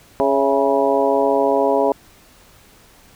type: harmonic tone with a mistuned harmonic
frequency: 138.59 Hz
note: C#3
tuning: in tune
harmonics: 2 / 3 / 4 / 5 / 6 / 7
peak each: -23 / -19 / -19 / -20 / -24 / -23 dBFS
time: 0.2-1.92 s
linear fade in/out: 0 ms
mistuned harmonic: 5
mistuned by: -62 cents
effects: pink hiss -49 dBFS RMS until 3.15 s